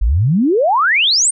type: exponential sweep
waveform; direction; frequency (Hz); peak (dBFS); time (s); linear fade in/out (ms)
sine; up; 46 to 9130; -10; 0.01-1.31; 10
effects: none